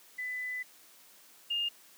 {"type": "tone pair in turn", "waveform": "sine", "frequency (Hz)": [2000, 2824], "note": ["B6", "F7"], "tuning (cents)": [21, 19], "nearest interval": "tritone", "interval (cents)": 598, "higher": "second", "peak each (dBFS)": [-34, -29], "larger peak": "second", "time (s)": [[0.18, 0.63], [1.5, 1.69]], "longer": "first", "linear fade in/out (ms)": 10, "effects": ["white hiss -58 dBFS RMS until 1.97 s", "high-pass 200 Hz 12 dB/octave"]}